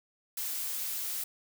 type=noise; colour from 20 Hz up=blue; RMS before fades=-35 dBFS; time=0.37-1.24 s; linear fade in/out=5 ms; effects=none